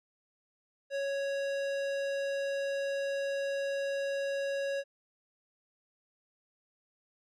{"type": "tone with tanh clipping", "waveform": "sine", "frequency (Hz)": 554.4, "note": "C#5", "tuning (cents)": 0, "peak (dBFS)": -33, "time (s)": [0.9, 4.84], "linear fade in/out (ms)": 50, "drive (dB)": 18, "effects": []}